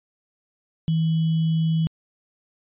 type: tone with sample-and-hold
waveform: sine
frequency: 161.2 Hz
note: E3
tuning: 38 cents flat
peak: -18 dBFS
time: 0.88-1.87 s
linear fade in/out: 0 ms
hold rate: 3150 Hz
effects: resampled to 8000 Hz